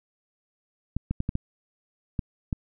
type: clicks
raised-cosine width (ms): 5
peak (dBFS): -14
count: 7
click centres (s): 0.966 / 1.11 / 1.204 / 1.291 / 1.354 / 2.192 / 2.528
effects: none